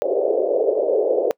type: band-pass noise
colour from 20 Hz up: pink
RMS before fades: -19 dBFS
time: 0.02-1.31 s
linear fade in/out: 0 ms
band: 400 to 590 Hz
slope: 48 dB/octave
effects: noise-tail reverb RT60 0.1 s tail -24 dB re dry

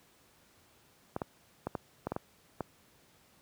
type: clicks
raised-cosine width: 1 ms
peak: -19 dBFS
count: 8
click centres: 1.164 / 1.218 / 1.67 / 1.752 / 2.07 / 2.12 / 2.164 / 2.607 s
effects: pink hiss -64 dBFS RMS until 3.41 s + high-pass 80 Hz 12 dB/octave

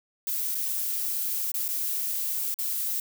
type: noise with dropouts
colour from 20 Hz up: violet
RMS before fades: -29 dBFS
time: 0.27-3 s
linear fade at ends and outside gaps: 2 ms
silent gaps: 0.547-0.551 / 1.518-1.541 / 1.681-1.687 / 2.542-2.588 s
effects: none

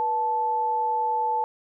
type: tone pair together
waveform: sine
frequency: 484.3 / 875 Hz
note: B4 / A5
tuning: -34 / -10 cents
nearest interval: minor seventh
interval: 1024 cents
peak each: -32 / -22 dBFS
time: 0-1.44 s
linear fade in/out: 0 ms
effects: none

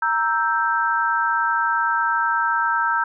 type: chord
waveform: sine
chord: E diminished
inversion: second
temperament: equal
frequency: 932.3 / 1318.5 / 1568 Hz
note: Bb5 / E6 / G6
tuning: 0 / 0 / 0 cents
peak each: -22 dBFS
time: 0.02-3.04 s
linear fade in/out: 5 ms
effects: none

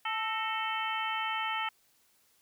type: harmonic tone with a mistuned harmonic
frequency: 440 Hz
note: A4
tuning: in tune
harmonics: 2 / 3 / 4 / 5 / 6 / 7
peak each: -35 / -36 / -40 / -39 / -40 / -39 dBFS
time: 0.05-1.69 s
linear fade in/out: 5 ms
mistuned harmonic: 4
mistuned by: +79 cents
effects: white hiss -68 dBFS RMS until 2.41 s

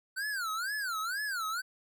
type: tone with vibrato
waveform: square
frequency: 1480 Hz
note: F#6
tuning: in tune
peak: -33 dBFS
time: 0.16-1.62 s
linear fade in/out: 20 ms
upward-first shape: sine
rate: 2.1 Hz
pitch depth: 260 cents each way
effects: none

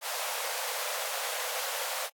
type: high-pass noise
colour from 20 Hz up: pink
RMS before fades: -34 dBFS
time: 0.01-2.1 s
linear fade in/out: 50 ms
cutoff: 480 Hz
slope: 96 dB/octave
effects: AAC 64 kbps

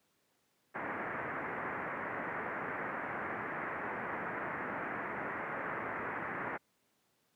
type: low-pass noise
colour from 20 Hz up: white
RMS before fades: -39 dBFS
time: 0.74-6.58 s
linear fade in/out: 20 ms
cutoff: 2000 Hz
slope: 48 dB/octave
effects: pink hiss -75 dBFS RMS until 7.35 s + high-pass 150 Hz 12 dB/octave

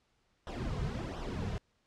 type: noise with flanger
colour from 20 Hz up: brown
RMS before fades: -37 dBFS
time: 0.47-1.58 s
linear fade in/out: 0 ms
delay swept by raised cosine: 0.43 to 3.63 ms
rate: 1.4 Hz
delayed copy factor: -0.75
effects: pink hiss -74 dBFS RMS until 1.86 s + low-pass 6000 Hz 12 dB/octave

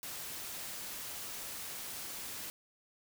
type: noise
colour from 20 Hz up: white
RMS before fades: -43 dBFS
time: 0.03-2.5 s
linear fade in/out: 0 ms
effects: none

